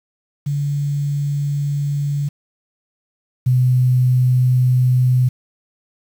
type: tone pair in turn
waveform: sine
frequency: 143.4 / 126.51 Hz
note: D3 / B2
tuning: -41 / +42 cents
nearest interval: major second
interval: 217 cents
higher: first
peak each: -17 / -11 dBFS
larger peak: second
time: 0.46-2.29 / 3.46-5.29 s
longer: neither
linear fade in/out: 10 ms
effects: 7-bit